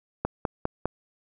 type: click train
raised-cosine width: 1 ms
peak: -11 dBFS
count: 4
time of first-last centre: 0.25-0.856 s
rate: 4.95 Hz
effects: none